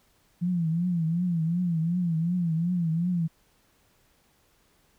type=tone with vibrato; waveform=sine; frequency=170 Hz; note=F3; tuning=46 cents flat; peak=-23 dBFS; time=0.41-3.28 s; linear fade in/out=20 ms; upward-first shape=triangle; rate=2.7 Hz; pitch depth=130 cents each way; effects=pink hiss -65 dBFS RMS until 4.98 s